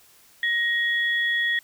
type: tone pair together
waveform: sine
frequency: 1881 / 3367 Hz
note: A#6 / G#7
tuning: +15 / +23 cents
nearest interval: minor seventh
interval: 1008 cents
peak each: -21 / -29 dBFS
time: 0.43-1.59 s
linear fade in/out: 2 ms
effects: white hiss -55 dBFS RMS until 1.63 s